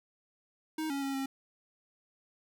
square tone with pitch steps, 314.2 / 278.1 / 273.7 / 269.6 Hz, D#4 / C#4 / C#4 / C#4, +17 / +6 / -22 / -48 cents, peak -33 dBFS, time 0.78-1.26 s, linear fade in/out 5 ms, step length 120 ms, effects none

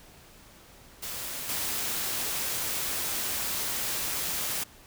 white noise with level steps, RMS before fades -36 / -31 dBFS, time 1.02-4.64 s, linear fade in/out 10 ms, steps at 1.49 s, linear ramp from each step 2 ms, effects pink hiss -53 dBFS RMS until 4.86 s

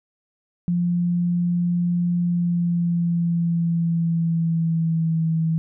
sine tone with pitch glide, 174.61 to 161.98 Hz, F3 to E3, 0 to -30 cents, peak -18 dBFS, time 0.68-5.58 s, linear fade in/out 0 ms, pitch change -130 cents, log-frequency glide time 2.2-5.26 s, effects none

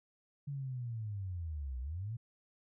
sine linear two-way sweep, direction down then up, 144.3 to 60.5 to 120.5 Hz, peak -37 dBFS, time 0.47-2.17 s, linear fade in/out 10 ms, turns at 1.8 s, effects none

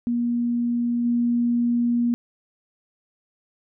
sine tone with level steps, 238.5 Hz, A#3, 40 cents sharp, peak -20 / -18 dBFS, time 0.07-2.14 s, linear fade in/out 0 ms, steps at 1.04 s, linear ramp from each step 20 ms, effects none

